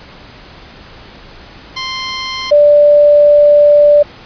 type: tone pair in turn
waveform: 5% pulse / sine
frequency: 1046 / 587 Hz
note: C6 / D5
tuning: -1 / -1 cents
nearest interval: minor seventh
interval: 1000 cents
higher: first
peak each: -3 dBFS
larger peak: neither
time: 1.76-2.51 / 2.51-4.03 s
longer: second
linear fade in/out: 10 ms
effects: pink hiss -36 dBFS RMS until 4.25 s + resampled to 11025 Hz